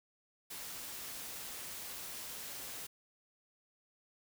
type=noise; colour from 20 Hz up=white; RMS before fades=-45 dBFS; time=0.5-2.87 s; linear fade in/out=10 ms; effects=none